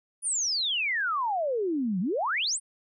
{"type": "exponential two-way sweep", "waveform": "sine", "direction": "down then up", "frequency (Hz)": [9956, 172.5, 9956], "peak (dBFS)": -25, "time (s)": [0.22, 2.6], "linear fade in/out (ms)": 50, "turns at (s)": 2, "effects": []}